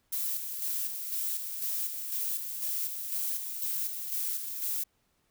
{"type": "noise with tremolo", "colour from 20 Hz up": "violet", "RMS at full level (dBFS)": -32, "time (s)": [0.12, 4.84], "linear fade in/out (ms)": 10, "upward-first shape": "square", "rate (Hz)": 2, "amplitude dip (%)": 45, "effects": ["pink hiss -73 dBFS RMS until 5.3 s"]}